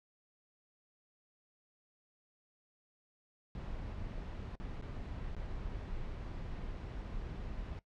brown noise with dropouts, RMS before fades -42 dBFS, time 3.55-7.79 s, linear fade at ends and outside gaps 0 ms, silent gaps 4.554-4.6 / 4.813-4.824 / 5.349-5.366 s, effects noise-tail reverb RT60 0.1 s tail -18 dB re dry + low-pass 4000 Hz 12 dB/octave

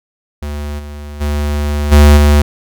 square tone with level steps, 73.42 Hz, D2, in tune, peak -20 / -26 / -14 / -3 / -6 dBFS, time 0.42-2.42 s, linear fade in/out 5 ms, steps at 0.78 / 1.2 / 1.91 / 2.16 s, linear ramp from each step 20 ms, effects none

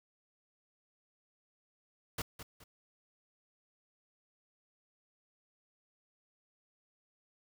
pink noise with echo, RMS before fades -37 dBFS, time 2.18-2.22 s, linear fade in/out 5 ms, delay 210 ms, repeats 2, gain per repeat -10 dB, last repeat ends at 2.64 s, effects none

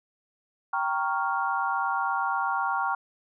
sine chord, G half-diminished seventh, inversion none, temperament equal, 784 / 932.3 / 1108.7 / 1396.9 Hz, G5 / Bb5 / Db6 / F6, 0 / 0 / 0 / 0 cents, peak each -30 dBFS, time 0.73-2.95 s, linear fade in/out 5 ms, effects none

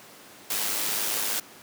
white noise with amplitude modulation, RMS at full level -26 dBFS, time 0.5-1.4 s, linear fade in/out 5 ms, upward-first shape sine, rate 105 Hz, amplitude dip 40%, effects pink hiss -48 dBFS RMS until 1.62 s + high-pass 200 Hz 12 dB/octave

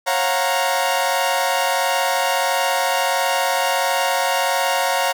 sawtooth chord, Gb major seventh, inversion second, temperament equal with one note detuned, 546.4 / 698.5 / 740 / 932.3 Hz, Db5 / F5 / Gb5 / Bb5, -25 / 0 / 0 / 0 cents, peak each -19 / -20 / -20 / -18 dBFS, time 0.06-5.13 s, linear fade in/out 20 ms, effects none

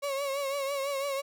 35% pulse tone with vibrato, 554.4 Hz, C#5, in tune, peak -28 dBFS, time 0.02-1.22 s, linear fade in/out 20 ms, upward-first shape triangle, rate 6 Hz, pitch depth 66 cents each way, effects none

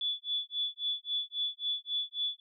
sine tone with tremolo, 3446 Hz, A7, 37 cents flat, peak -28 dBFS, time 0.01-2.4 s, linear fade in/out 2 ms, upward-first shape sine, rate 3.7 Hz, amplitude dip 100%, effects none

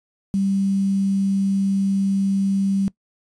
sine tone with quantisation, 195.5 Hz, G3, 4 cents flat, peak -17 dBFS, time 0.34-2.88 s, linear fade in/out 0 ms, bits 7, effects noise-tail reverb RT60 0.1 s tail -21 dB re dry + resampled to 22050 Hz

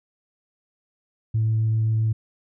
sine tone with vibrato, 110.6 Hz, A2, 9 cents sharp, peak -17 dBFS, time 1.34-2.13 s, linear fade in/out 10 ms, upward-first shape triangle, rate 7.6 Hz, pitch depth 8 cents each way, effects tanh soft clip ceiling -15 dBFS

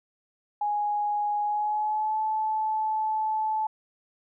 sine tone with pitch glide, 830.6 to 868.4 Hz, G#5 to A5, 0 to -23 cents, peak -24 dBFS, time 0.61-3.67 s, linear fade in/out 5 ms, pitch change +77 cents, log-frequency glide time 1.43-2.19 s, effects none

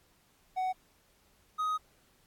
triangle tone pair in turn, 746 / 1254.6 Hz, F#5 / D#6, +14 / +14 cents, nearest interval major sixth, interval 900 cents, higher second, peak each -27 dBFS, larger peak neither, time 0.56-0.73 / 1.58-1.78 s, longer second, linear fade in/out 20 ms, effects pink hiss -67 dBFS RMS until 2.26 s + AAC 64 kbps

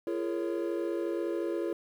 triangle chord, Bb minor seventh, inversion second, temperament equal with one note detuned, 341.1 / 415.3 / 466.2 / 554.4 Hz, F4 / Ab4 / Bb4 / Db5, -41 / 0 / 0 / 0 cents, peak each -30 / -35 / -36 / -36 dBFS, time 0.07-1.73 s, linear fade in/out 2 ms, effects 10-bit

